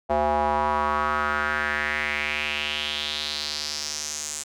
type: tone with band-pass filter sweep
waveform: square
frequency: 74.8 Hz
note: D2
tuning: 32 cents sharp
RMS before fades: -26 dBFS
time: 0.09-4.44 s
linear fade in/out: 20 ms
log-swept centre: 710 to 7500 Hz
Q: 3.8
effects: none